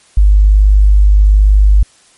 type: tone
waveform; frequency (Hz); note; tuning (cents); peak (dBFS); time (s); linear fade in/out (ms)
sine; 50.6; G#1; -44; -3; 0.17-1.83; 5
effects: white hiss -47 dBFS RMS until 2.17 s + MP3 48 kbps